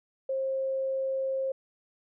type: tone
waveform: sine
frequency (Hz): 533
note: C5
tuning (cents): +32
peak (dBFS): -27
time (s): 0.29-1.52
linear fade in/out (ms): 5
effects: none